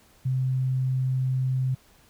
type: tone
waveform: sine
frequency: 130 Hz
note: C3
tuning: 11 cents flat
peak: -22 dBFS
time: 0.25-1.75 s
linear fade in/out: 10 ms
effects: pink hiss -58 dBFS RMS until 2.09 s